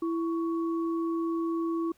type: tone pair together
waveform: sine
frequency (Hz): 332 / 1116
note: E4 / C#6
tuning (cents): +12 / +11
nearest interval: octave + major sixth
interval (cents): 2099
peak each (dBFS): -27 / -38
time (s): 0.02-1.92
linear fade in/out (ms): 5
effects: pink hiss -65 dBFS RMS until 1.97 s